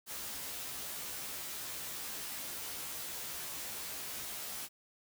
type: noise with comb filter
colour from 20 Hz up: white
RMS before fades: -42 dBFS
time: 0.06-4.69 s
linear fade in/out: 50 ms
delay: 14 ms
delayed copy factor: +0.9
effects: none